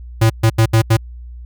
square tone bursts at uneven times, 112.2 Hz, A2, 34 cents sharp, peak -9 dBFS, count 5, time 0.21-0.3 / 0.43-0.5 / 0.58-0.66 / 0.73-0.82 / 0.9-0.97 s, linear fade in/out 10 ms, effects added 60 Hz sine -30 dBFS peak until 1.45 s

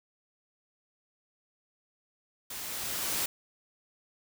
white noise with level ramp, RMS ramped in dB -40 to -30 dBFS, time 2.5-3.26 s, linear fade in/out 5 ms, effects none

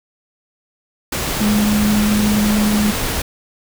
sine tone in noise, 210 Hz, G#3, 19 cents sharp, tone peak -13 dBFS, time 1.41-2.91 s, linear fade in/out 5 ms, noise pink, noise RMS -21 dBFS, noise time 1.12-3.22 s, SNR +5 dB, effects none

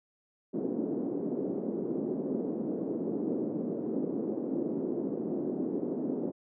white band-pass noise, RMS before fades -33 dBFS, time 0.53-6.32 s, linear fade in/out 20 ms, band 220 to 380 Hz, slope 24 dB/octave, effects none

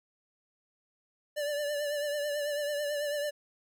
square tone with vibrato, 585 Hz, D5, 7 cents flat, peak -31 dBFS, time 1.36-3.31 s, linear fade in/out 20 ms, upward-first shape triangle, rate 9.1 Hz, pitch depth 48 cents each way, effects none

